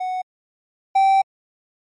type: tone pair in turn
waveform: triangle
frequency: 740 / 776.5 Hz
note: F#5 / G5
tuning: 0 / -17 cents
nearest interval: minor second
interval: 83 cents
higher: second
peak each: -20 / -10 dBFS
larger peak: second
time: 0-0.22 / 0.95-1.22 s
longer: second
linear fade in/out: 10 ms
effects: MP3 48 kbps